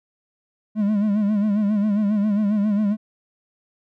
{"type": "tone with vibrato", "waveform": "triangle", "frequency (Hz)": 207.7, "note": "G#3", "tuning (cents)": 0, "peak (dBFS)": -15, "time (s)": [0.75, 2.97], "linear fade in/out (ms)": 50, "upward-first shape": "sine", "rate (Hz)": 7.4, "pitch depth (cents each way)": 76, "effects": []}